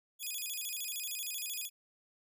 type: tone with vibrato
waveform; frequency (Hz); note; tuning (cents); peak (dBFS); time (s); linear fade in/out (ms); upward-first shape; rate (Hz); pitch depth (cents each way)
5% pulse; 2899; F#7; -36; -29; 0.19-1.7; 50; square; 13; 270
effects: none